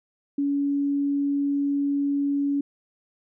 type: tone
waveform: sine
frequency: 282.7 Hz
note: C#4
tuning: 34 cents sharp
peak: -21 dBFS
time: 0.38-2.61 s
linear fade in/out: 5 ms
effects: none